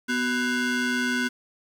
40% pulse ring-modulated tone, 622.3 Hz, D#5, in tune, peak -19 dBFS, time 0.08-1.29 s, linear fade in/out 20 ms, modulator 870 Hz, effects low-pass 8000 Hz 12 dB/octave + 8-bit

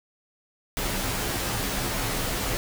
pink noise with comb filter, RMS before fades -28 dBFS, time 0.77-2.57 s, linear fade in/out 0 ms, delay 13 ms, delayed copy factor -0.6, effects none

